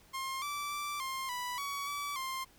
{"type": "tone with pitch steps", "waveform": "sawtooth", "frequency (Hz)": [1064, 1162, 1169, 1059, 987, 1127, 1149, 1054], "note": ["C6", "D6", "D6", "C6", "B5", "C#6", "D6", "C6"], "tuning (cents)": [29, -19, -8, 21, -1, 28, -38, 12], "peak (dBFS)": -32, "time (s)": [0.13, 2.45], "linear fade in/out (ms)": 20, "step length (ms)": 290, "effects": ["pink hiss -62 dBFS RMS until 2.58 s"]}